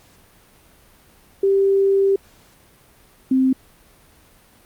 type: tone pair in turn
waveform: sine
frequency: 392 / 261.6 Hz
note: G4 / C4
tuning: 0 / 0 cents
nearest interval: perfect fifth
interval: 700 cents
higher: first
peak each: -13 dBFS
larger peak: neither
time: 1.43-2.16 / 3.31-3.53 s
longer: first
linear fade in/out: 5 ms
effects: pink hiss -52 dBFS RMS until 4.65 s + Opus 48 kbps